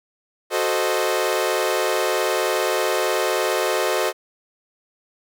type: chord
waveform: sawtooth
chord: F# diminished seventh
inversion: none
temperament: equal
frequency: 370 / 440 / 523.3 / 622.3 Hz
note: F#4 / A4 / C5 / Eb5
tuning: 0 / 0 / 0 / 0 cents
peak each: -21 dBFS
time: 0.5-4.13 s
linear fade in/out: 50 ms
effects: none